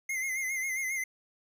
square tone with vibrato, 2093 Hz, C7, in tune, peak -31 dBFS, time 0.09-1.04 s, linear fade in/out 5 ms, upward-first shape sine, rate 7.4 Hz, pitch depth 59 cents each way, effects none

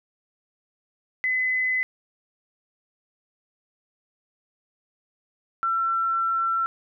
sine tone pair in turn, 2022 / 1348.1 Hz, B6 / E6, +40 / +38 cents, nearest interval perfect fifth, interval 702 cents, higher first, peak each -21 dBFS, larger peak neither, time 1.24-1.83 / 5.63-6.66 s, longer second, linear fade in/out 0 ms, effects none

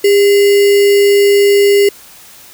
sine tone with sample-and-hold, 403.4 Hz, G4, 50 cents sharp, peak -5 dBFS, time 0.04-1.89 s, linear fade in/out 5 ms, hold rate 2450 Hz, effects white hiss -38 dBFS RMS until 2.53 s

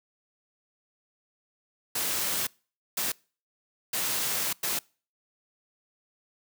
white noise bursts at uneven times, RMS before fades -29 dBFS, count 4, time 1.95-2.47 / 2.97-3.12 / 3.93-4.53 / 4.63-4.79 s, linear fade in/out 5 ms, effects noise-tail reverb RT60 0.4 s tail -26 dB re dry + high-pass 100 Hz 12 dB/octave

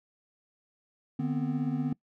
triangle tone cluster, 150.6 / 243.2 / 259.5 Hz, D3 / B3 / C4, +44 / -26 / -14 cents, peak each -30 dBFS, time 1.19-1.93 s, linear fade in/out 5 ms, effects noise-tail reverb RT60 0.1 s tail -22 dB re dry

